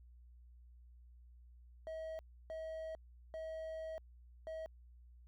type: tone bursts at uneven times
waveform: triangle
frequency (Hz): 640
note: D#5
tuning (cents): +49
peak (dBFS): -40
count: 4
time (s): 1.87-2.19 / 2.5-2.95 / 3.34-3.98 / 4.47-4.66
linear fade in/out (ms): 0
effects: added 60 Hz sine -57 dBFS peak until 5.27 s